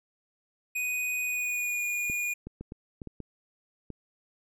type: tone with pitch glide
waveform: square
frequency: 2489 to 2439 Hz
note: D#7 to D#7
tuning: 0 to -35 cents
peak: -29 dBFS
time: 0.75-2.34 s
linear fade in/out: 10 ms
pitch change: -35 cents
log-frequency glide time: 1.22-1.82 s
type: clicks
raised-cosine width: 3 ms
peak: -26 dBFS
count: 8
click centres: 2.099 / 2.47 / 2.61 / 2.721 / 3.018 / 3.073 / 3.203 / 3.903 s
effects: none